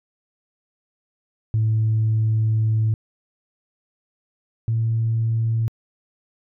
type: tone pair in turn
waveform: sine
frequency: 110 / 113.42 Hz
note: A2 / A#2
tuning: 0 / -47 cents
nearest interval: minor second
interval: 53 cents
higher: second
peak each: -15 / -17 dBFS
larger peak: first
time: 1.54-2.94 / 4.68-5.68 s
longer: first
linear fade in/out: 0 ms
effects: tanh soft clip ceiling -13 dBFS